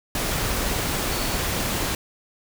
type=tone in noise; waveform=sine; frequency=4449 Hz; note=C#8; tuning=5 cents sharp; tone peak=-36 dBFS; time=1.12-1.36 s; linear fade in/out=2 ms; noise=pink; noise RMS=-25 dBFS; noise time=0.15-1.95 s; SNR=-14 dB; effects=none